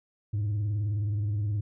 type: tone with vibrato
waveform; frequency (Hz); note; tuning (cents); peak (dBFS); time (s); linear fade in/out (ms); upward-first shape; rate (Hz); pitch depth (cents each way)
sine; 103.83; G#2; 0; -23; 0.33-1.61; 10; sine; 19; 80
effects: tanh soft clip ceiling -25 dBFS